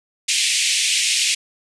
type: band-pass noise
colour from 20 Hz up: pink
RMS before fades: -19 dBFS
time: 0.28-1.35 s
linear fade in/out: 10 ms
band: 2200 to 9400 Hz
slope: 48 dB/octave
effects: none